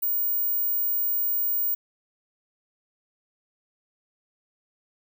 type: tone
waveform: sine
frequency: 15420 Hz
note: B9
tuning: 43 cents flat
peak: -22 dBFS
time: 0.02-1.75 s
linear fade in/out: 10 ms
effects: none